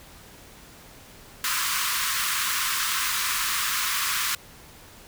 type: high-pass noise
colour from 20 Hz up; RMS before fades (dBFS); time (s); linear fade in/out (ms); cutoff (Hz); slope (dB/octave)
pink; -26; 1.44-4.35; 2; 1000; 96
effects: pink hiss -48 dBFS RMS until 5.07 s